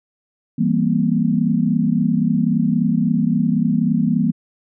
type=chord; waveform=sine; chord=C dominant seventh; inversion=first; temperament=equal with one note detuned; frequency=164.81 / 196 / 233.1 / 256.8 Hz; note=E3 / G3 / Bb3 / C4; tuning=0 / 0 / 0 / -32 cents; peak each=-20 / -20 / -18 / -24 dBFS; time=0.58-4.32 s; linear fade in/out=10 ms; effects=none